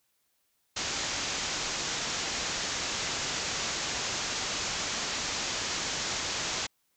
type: low-pass noise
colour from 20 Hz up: white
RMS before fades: -33 dBFS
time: 0.76-6.67 s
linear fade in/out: 10 ms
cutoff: 7300 Hz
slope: 96 dB/octave
effects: white hiss -74 dBFS RMS until 6.96 s